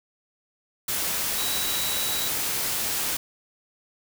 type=tone in noise; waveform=sine; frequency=3900 Hz; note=B7; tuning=23 cents flat; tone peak=-31 dBFS; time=1.38-2.28 s; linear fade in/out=5 ms; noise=white; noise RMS=-27 dBFS; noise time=0.88-3.17 s; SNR=-7 dB; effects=none